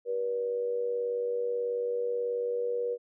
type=tone with amplitude modulation; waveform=sine; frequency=480.9 Hz; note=B4; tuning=46 cents flat; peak=-25 dBFS; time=0.05-2.98 s; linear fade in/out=50 ms; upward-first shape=sine; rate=98.4 Hz; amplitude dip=60%; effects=none